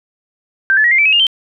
sine tone with pitch steps, 1568 / 1729.8 / 1908.3 / 2105 / 2322 / 2562 / 2826 / 3118 Hz, G6 / A6 / A#6 / C7 / D7 / E7 / F7 / G7, 0 / -30 / +40 / +10 / -20 / -50 / +20 / -10 cents, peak -8 dBFS, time 0.7-1.268 s, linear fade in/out 0 ms, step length 71 ms, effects none

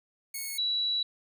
5% pulse / sine tone pair in turn, 2198 / 3924 Hz, C#7 / B7, -15 / -12 cents, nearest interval minor seventh, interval 1003 cents, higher second, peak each -24 / -26 dBFS, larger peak first, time 0.34-0.58 / 0.58-1.03 s, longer second, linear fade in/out 5 ms, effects none

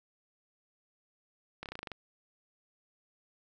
slowing click train, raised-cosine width 0.3 ms, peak -24 dBFS, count 9, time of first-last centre 1.63-1.917 s, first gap 28 ms, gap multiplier 1.07, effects none

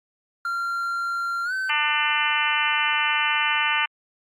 triangle tone with pitch glide, 1381 to 1532.3 Hz, F6 to G6, -20 to -40 cents, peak -22 dBFS, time 0.45-1.7 s, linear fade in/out 2 ms, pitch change +180 cents, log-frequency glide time 1.44-1.53 s
harmonic tone, 298.4 Hz, D4, 28 cents sharp, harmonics 3 / 4 / 5 / 6 / 7 / 8 / 9 / 10, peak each -28 / -28 / -28 / -28 / -28 / -28 / -28 / -28 dBFS, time 1.69-3.86 s, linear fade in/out 10 ms
effects Opus 48 kbps

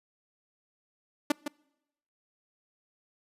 sawtooth tone with echo, 293.7 Hz, D4, in tune, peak -17 dBFS, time 1.3-1.32 s, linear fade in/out 5 ms, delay 160 ms, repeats 1, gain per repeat -9 dB, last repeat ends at 1.48 s, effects noise-tail reverb RT60 0.9 s tail -26 dB re dry + resampled to 32000 Hz

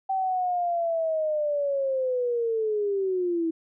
sine linear sweep, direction down, 774 to 322.1 Hz, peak -23 dBFS, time 0.09-3.51 s, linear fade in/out 10 ms, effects none

